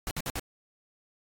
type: noise bursts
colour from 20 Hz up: pink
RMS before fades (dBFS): -33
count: 4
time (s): 0.07-0.395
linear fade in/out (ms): 0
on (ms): 40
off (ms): 55
effects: AAC 64 kbps